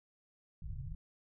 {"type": "low-pass noise", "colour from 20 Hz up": "pink", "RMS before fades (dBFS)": -42, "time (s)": [0.62, 0.95], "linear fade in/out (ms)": 5, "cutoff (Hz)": 160, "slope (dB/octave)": 96, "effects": []}